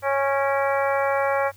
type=harmonic tone with a mistuned harmonic; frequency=275.9 Hz; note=C#4; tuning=8 cents flat; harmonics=2 / 3 / 4 / 5 / 6 / 7 / 8; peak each=-22 / -26 / -28 / -30 / -32 / -33 / -34 dBFS; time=0.02-1.52 s; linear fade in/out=50 ms; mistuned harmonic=8; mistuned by=+79 cents; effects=added 96 Hz sine -49 dBFS peak until 1.56 s + white hiss -55 dBFS RMS until 1.56 s